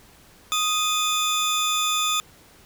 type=tone pair together; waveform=30% pulse; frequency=1244.5 / 3520 Hz; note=D#6 / A7; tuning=0 / 0 cents; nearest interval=octave + tritone; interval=1800 cents; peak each=-21 dBFS; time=0.52-2.2 s; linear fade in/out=0 ms; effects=pink hiss -52 dBFS RMS until 2.65 s